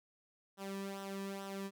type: tone with flanger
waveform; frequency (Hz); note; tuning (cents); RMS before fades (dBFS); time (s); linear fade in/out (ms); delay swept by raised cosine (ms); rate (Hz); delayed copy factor
sawtooth; 196; G3; 0; -43; 0.57-1.71; 50; 0.43 to 1.43; 2.3; -0.65
effects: none